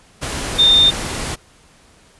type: tone in noise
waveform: sine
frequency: 3623 Hz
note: A7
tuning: 50 cents sharp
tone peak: -8 dBFS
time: 0.58-0.91 s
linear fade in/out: 20 ms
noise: pink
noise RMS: -24 dBFS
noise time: 0.21-1.36 s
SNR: +13 dB
effects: pink hiss -50 dBFS RMS until 2.19 s + resampled to 24000 Hz